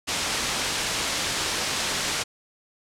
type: low-pass noise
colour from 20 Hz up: white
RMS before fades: -27 dBFS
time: 0.07-2.24 s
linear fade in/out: 20 ms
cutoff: 6400 Hz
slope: 12 dB/octave
effects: low-pass 11000 Hz 12 dB/octave